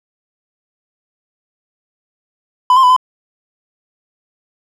triangle tone with pitch steps, 1002 / 1054 / 998 / 1019 Hz, B5 / C6 / B5 / C6, +25 / +12 / +18 / -46 cents, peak -4 dBFS, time 2.7-2.964 s, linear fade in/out 2 ms, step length 66 ms, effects none

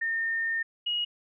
sine tone pair in turn, 1821 / 2891 Hz, A#6 / F#7, -41 / -41 cents, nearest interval minor sixth, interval 800 cents, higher second, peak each -26 dBFS, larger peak neither, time 0.01-0.63 / 0.86-1.05 s, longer first, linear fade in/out 10 ms, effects none

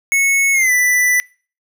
square tone with pitch glide, 2200 to 1982.8 Hz, C#7 to B6, -14 to +6 cents, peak -12 dBFS, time 0.12-1.2 s, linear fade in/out 0 ms, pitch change -180 cents, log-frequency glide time 0.53-0.72 s, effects noise-tail reverb RT60 0.4 s tail -24 dB re dry

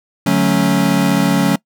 square chord, D major seventh, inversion none, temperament equal, 146.83 / 185 / 220 / 277.2 Hz, D3 / F#3 / A3 / C#4, 0 / 0 / 0 / 0 cents, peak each -21 / -16 / -19 / -17 dBFS, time 0.26-1.56 s, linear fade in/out 5 ms, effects noise-tail reverb RT60 0.1 s tail -23 dB re dry

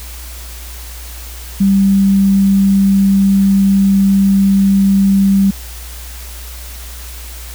sine tone, 196 Hz, G3, in tune, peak -7 dBFS, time 1.6-5.51 s, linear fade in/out 10 ms, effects added 60 Hz sine -28 dBFS peak until 7.54 s + white hiss -33 dBFS RMS until 7.54 s

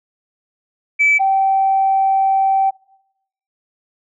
sine tone pair in turn, 2306 / 774.9 Hz, D7 / G5, -32 / -20 cents, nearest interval octave + perfect fifth, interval 1888 cents, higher first, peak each -9 / -11 dBFS, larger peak first, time 0.99-1.19 / 1.19-2.71 s, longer second, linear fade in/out 20 ms, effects noise-tail reverb RT60 0.8 s tail -22 dB re dry + tanh soft clip ceiling -6 dBFS

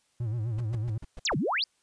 triangle tone with vibrato, 113.1 Hz, A2, 48 cents sharp, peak -26 dBFS, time 0.2-0.98 s, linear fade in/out 5 ms, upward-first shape sine, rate 7.9 Hz, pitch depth 130 cents each way
brown noise bursts, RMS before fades -39 dBFS, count 6, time 0.58-1.342 s, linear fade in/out 5 ms, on 27 ms, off 120 ms
sine exponential two-way sweep, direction down then up, 7902 to 126.1 to 5270 Hz, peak -25 dBFS, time 1.25-1.64 s, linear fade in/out 2 ms, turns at 1.37 s
effects white hiss -70 dBFS RMS until 1.82 s + resampled to 22050 Hz

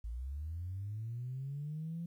sine linear sweep, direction up, 53.3 to 171.9 Hz, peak -37 dBFS, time 0.04-2.06 s, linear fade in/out 5 ms, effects tanh soft clip ceiling -33 dBFS + 12-bit

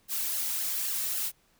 blue noise with flanger, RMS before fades -31 dBFS, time 0.08-1.32 s, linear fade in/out 50 ms, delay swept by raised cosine 0.83 to 2.93 ms, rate 3.7 Hz, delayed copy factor -0.75, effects pink hiss -66 dBFS RMS until 1.59 s

